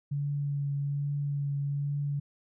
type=tone with vibrato; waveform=sine; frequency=142.5 Hz; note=C#3; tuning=48 cents sharp; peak=-28 dBFS; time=0.11-2.2 s; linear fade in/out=10 ms; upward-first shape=triangle; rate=1.2 Hz; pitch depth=17 cents each way; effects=none